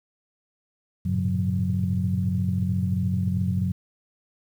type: tone cluster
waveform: sine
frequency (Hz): 95.1 / 109 / 118 / 138.2 / 182.6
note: F#2 / A2 / A#2 / C#3 / F#3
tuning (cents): +48 / -16 / +22 / -5 / -23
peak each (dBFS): -25 / -32 / -32 / -31 / -25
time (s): 1.05-3.72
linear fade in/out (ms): 10
effects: tanh soft clip ceiling -11 dBFS + 9-bit